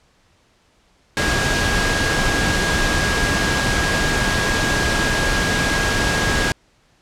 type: tone in noise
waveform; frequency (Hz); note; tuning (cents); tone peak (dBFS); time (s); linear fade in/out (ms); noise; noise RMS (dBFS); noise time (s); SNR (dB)
sine; 1637; G#6; -25; -22; 1.17-6.52; 0; pink; -19; 1.17-6.52; -6
effects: pink hiss -58 dBFS RMS until 7.01 s + low-pass 7000 Hz 12 dB/octave